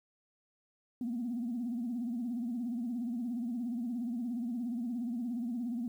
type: tone with vibrato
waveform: sine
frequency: 238.8 Hz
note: A#3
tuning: 42 cents sharp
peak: -32 dBFS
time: 1.01-5.88 s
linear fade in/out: 2 ms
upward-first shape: sine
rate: 17 Hz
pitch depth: 110 cents each way
effects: tanh soft clip ceiling -29 dBFS + 11-bit